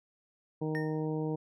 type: harmonic tone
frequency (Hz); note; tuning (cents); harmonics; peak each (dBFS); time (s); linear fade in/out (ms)
155.56; D#3; 0; 1 / 2 / 3 / 4 / 5 / 6; -34 / -35 / -36 / -47 / -47 / -47; 0.61-1.36; 10
type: tone with exponential decay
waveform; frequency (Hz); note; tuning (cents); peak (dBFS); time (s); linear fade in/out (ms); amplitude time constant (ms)
triangle; 1834; A#6; -29; -32; 0.75-1.06; 0; 66
effects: none